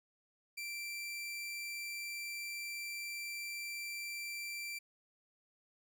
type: tone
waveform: sawtooth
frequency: 2349 Hz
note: D7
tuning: in tune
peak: -37 dBFS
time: 0.57-4.79 s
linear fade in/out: 10 ms
effects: none